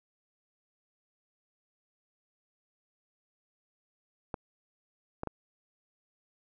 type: clicks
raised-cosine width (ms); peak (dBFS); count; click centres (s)
1; -20; 3; 4.342 / 5.234 / 5.273
effects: none